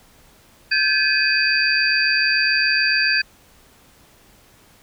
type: tone cluster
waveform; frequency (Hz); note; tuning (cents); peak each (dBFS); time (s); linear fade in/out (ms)
sine; 1569 / 1716 / 2506 / 4645; G6 / A6 / D#7 / D8; +1 / -44 / +12 / -20; -21; 0.71-3.22; 10
effects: pink hiss -52 dBFS RMS until 4.82 s